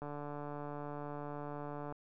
click train, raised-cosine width 1 ms, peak -30 dBFS, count 279, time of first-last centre 0.02-1.924 s, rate 146 Hz, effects none

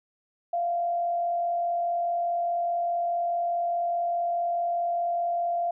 sine tone with frequency modulation, 692 Hz, F5, 16 cents flat, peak -24 dBFS, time 0.53-5.71 s, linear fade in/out 5 ms, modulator 44.8 Hz, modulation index 0.31, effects none

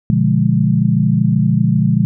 sine chord, B diminished seventh, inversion none, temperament equal with one note detuned, 121.7 / 146.83 / 174.61 / 207.7 Hz, B2 / D3 / F3 / Ab3, -25 / 0 / 0 / 0 cents, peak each -16 dBFS, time 0.1-2.05 s, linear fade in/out 0 ms, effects none

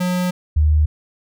square / sine tone pair in turn, 180.4 / 76.24 Hz, F#3 / D#2, -44 / -35 cents, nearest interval octave + minor third, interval 1491 cents, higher first, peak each -18 / -11 dBFS, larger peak second, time 0-0.31 / 0.56-0.86 s, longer first, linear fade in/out 10 ms, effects none

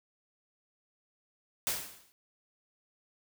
white noise with exponential decay, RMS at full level -29 dBFS, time 1.67-2.12 s, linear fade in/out 0 ms, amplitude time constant 97 ms, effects none

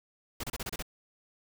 pink noise bursts, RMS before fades -36 dBFS, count 7, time 0.4-0.825 s, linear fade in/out 5 ms, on 35 ms, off 30 ms, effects none

